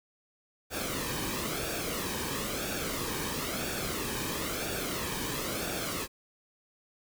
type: noise with flanger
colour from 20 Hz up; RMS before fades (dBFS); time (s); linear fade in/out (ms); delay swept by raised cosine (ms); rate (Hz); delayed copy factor
pink; -34; 0.7-6.08; 50; 0.98 to 1.48; 1; -0.6
effects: none